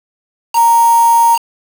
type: tone with quantisation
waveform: sine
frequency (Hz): 929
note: A#5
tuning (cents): -6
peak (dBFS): -6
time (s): 0.53-1.39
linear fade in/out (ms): 50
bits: 3
effects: none